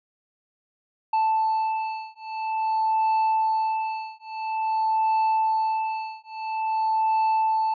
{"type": "beating tone pair", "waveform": "triangle", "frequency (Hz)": [880, 880.49], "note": ["A5", "A5"], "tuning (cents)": [0, 1], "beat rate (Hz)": 0.49, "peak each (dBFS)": [-23, -23], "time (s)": [1.13, 7.74], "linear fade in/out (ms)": 5, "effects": ["resampled to 11025 Hz"]}